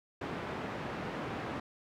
pink band-pass noise, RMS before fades -39 dBFS, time 0.21-1.6 s, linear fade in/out 5 ms, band 130 to 1900 Hz, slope 12 dB/octave, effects none

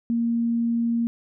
sine tone, 233.1 Hz, A#3, in tune, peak -20 dBFS, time 0.1-1.07 s, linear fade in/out 0 ms, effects none

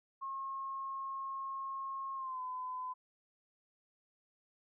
sine tone with pitch glide, 1080 to 1013.5 Hz, C#6 to B5, -45 to +45 cents, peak -38 dBFS, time 0.21-2.94 s, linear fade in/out 20 ms, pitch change -110 cents, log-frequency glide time 2.15-2.41 s, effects none

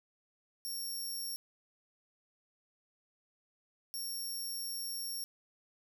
15% pulse tone bursts at uneven times, 5520 Hz, F8, 21 cents flat, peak -32 dBFS, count 2, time 0.65-1.36 / 3.94-5.24 s, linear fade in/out 0 ms, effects none

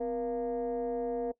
sine tone with frequency modulation, 474.6 Hz, A#4, 31 cents sharp, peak -29 dBFS, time 0-1.32 s, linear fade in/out 10 ms, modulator 219 Hz, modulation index 0.82, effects noise-tail reverb RT60 0.1 s tail -20 dB re dry + tanh soft clip ceiling -26 dBFS

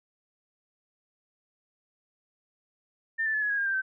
sine tone with pitch steps, 1800 / 1760.9 / 1722.7 / 1685.3 / 1648.7 / 1612.9 / 1577.9 / 1543.6 Hz, A6 / A6 / A6 / G#6 / G#6 / G6 / G6 / G6, +39 / +1 / -37 / +25 / -13 / +49 / +11 / -27 cents, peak -25 dBFS, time 3.18-3.82 s, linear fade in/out 20 ms, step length 80 ms, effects none

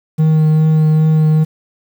triangle tone with vibrato, 156.2 Hz, D#3, 7 cents sharp, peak -6 dBFS, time 0.18-1.45 s, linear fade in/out 20 ms, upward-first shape triangle, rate 2.5 Hz, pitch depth 16 cents each way, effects 7-bit

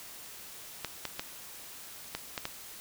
clicks, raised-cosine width 0.2 ms, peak -16 dBFS, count 6, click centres 0.847 / 1.053 / 1.195 / 2.15 / 2.378 / 2.454 s, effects white hiss -47 dBFS RMS until 2.8 s

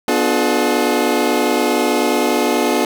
25% pulse chord, B diminished seventh, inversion none, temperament just, 246.9 / 296.3 / 355.6 / 426.7 Hz, B3 / D4 / F4 / Ab4, 0 / +15 / +31 / +47 cents, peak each -16 dBFS, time 0.08-2.85 s, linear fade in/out 2 ms, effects none

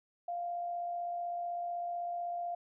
sine tone with amplitude modulation, 697 Hz, F5, 4 cents flat, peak -33 dBFS, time 0.28-2.55 s, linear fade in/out 5 ms, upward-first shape sine, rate 55.9 Hz, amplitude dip 30%, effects none

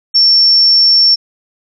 sine tone, 5440 Hz, F8, 46 cents flat, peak -5 dBFS, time 0.14-1.16 s, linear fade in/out 20 ms, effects none

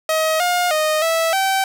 sawtooth tone with pitch steps, 633 / 712 / 619 / 655 / 772 Hz, D#5 / F5 / D#5 / E5 / G5, +30 / +33 / -9 / -11 / -27 cents, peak -12 dBFS, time 0.09-1.64 s, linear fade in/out 2 ms, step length 310 ms, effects none

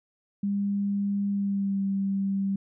sine tone with pitch glide, 200.8 to 195.87 Hz, G3 to G3, +42 to -1 cents, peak -24 dBFS, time 0.43-2.56 s, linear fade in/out 5 ms, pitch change -43 cents, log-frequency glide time 1.3-1.82 s, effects none

